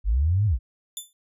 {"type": "linear two-way sweep", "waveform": "sine", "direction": "up then down", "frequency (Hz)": [44.43, 110, 44.43], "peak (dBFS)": -18, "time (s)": [0.04, 0.59], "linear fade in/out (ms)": 50, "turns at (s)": 0.46}
{"type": "tone with exponential decay", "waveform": "10% pulse", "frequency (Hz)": 3520, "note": "A7", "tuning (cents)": 0, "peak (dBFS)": -20, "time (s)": [0.97, 1.13], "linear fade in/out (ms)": 1, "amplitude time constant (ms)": 33}
{"effects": ["resampled to 32000 Hz"]}